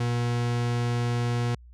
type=tone; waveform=40% pulse; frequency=120 Hz; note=B2; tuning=49 cents flat; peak=-23 dBFS; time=0-1.55 s; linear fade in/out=5 ms; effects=added 60 Hz sine -46 dBFS peak until 1.73 s + low-pass 7000 Hz 12 dB/octave